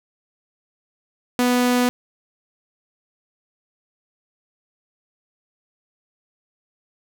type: tone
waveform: sawtooth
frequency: 246.9 Hz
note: B3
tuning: in tune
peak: -12 dBFS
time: 1.39-1.89 s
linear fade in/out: 0 ms
effects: none